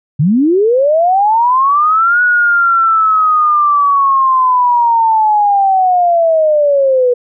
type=linear two-way sweep; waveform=sine; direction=up then down; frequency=131.3 to 1468 to 483.9 Hz; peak=-7 dBFS; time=0.19-7.14 s; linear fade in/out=10 ms; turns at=2.22 s; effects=none